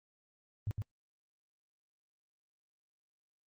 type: tone with echo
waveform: sine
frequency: 103.7 Hz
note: G#2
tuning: 2 cents flat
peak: -31 dBFS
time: 0.67-0.71 s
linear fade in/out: 0 ms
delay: 110 ms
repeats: 1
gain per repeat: -2 dB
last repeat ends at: 0.82 s
effects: Opus 24 kbps